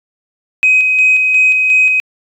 sine tone with tremolo, 2522 Hz, D#7, 23 cents sharp, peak -5 dBFS, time 0.63-2 s, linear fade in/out 0 ms, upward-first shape square, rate 2.8 Hz, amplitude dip 35%, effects tanh soft clip ceiling -2 dBFS

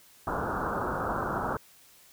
white low-pass noise, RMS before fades -31 dBFS, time 0.27-1.57 s, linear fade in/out 2 ms, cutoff 1500 Hz, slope 96 dB/octave, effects white hiss -57 dBFS RMS until 2.12 s

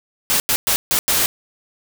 white noise bursts at uneven times, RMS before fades -17 dBFS, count 5, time 0.3-0.4 / 0.49-0.56 / 0.67-0.76 / 0.91-0.99 / 1.08-1.26 s, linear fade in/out 0 ms, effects none

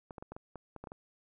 clicks, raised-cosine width 1 ms, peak -30 dBFS, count 10, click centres 0.108 / 0.182 / 0.225 / 0.32 / 0.365 / 0.557 / 0.763 / 0.84 / 0.872 / 0.919 s, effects none

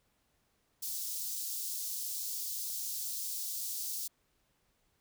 white high-pass noise, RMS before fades -38 dBFS, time 0.82-4.08 s, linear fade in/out 10 ms, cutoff 4400 Hz, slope 24 dB/octave, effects pink hiss -75 dBFS RMS until 5 s

